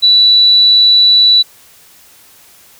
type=tone; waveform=sine; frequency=3951 Hz; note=B7; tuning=in tune; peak=-4 dBFS; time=0.02-1.43 s; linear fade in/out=20 ms; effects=white hiss -43 dBFS RMS until 2.79 s